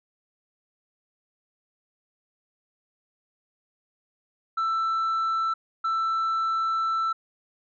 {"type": "tone pair in turn", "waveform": "sine", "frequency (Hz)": [1329, 1329], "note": ["E6", "E6"], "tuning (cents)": [14, 14], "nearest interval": "unison", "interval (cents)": 0, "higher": "neither", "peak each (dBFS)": -20, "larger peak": "neither", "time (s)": [[4.57, 5.54], [5.84, 7.13]], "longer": "second", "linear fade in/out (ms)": 10, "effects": ["tanh soft clip ceiling -22 dBFS"]}